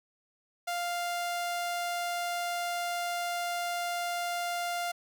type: tone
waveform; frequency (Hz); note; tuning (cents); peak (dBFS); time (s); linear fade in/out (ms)
sawtooth; 698.5; F5; 0; -27; 0.67-4.92; 10
effects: none